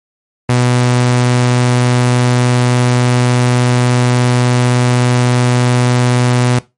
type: tone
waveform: sawtooth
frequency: 123.47 Hz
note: B2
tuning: in tune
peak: -5 dBFS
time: 0.49-6.59 s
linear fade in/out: 5 ms
effects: noise-tail reverb RT60 0.2 s tail -17 dB re dry + MP3 48 kbps